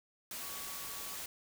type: tone in noise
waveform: sine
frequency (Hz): 1130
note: C#6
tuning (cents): +33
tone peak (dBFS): -53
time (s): 0.41-1.16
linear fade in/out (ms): 2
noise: white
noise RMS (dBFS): -43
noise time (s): 0.31-1.26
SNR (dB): -13
effects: none